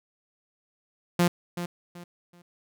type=tone with echo; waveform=sawtooth; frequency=174.61 Hz; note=F3; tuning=in tune; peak=-15 dBFS; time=1.19-1.28 s; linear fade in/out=5 ms; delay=380 ms; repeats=3; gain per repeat=-11 dB; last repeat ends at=2.42 s; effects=none